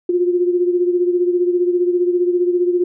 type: beating tone pair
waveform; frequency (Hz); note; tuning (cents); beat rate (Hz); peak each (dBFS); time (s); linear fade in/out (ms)
sine; 353.2 / 368.2; F4 / F#4; +20 / -8; 15; -14 / -21; 0.09-2.84; 5
effects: none